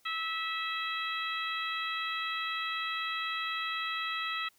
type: harmonic tone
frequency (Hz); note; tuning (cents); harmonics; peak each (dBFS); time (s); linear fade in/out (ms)
652; E5; -19; 2 / 3 / 4 / 5 / 6; -36 / -38 / -39 / -40 / -41; 0.05-4.49; 10
effects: white hiss -67 dBFS RMS until 4.58 s